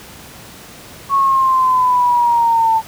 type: exponential sweep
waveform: sine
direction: down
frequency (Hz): 1108.7 to 886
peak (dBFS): -10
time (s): 1.09-2.82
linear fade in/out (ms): 50
effects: pink hiss -37 dBFS RMS until 2.87 s + high-pass 60 Hz 12 dB/octave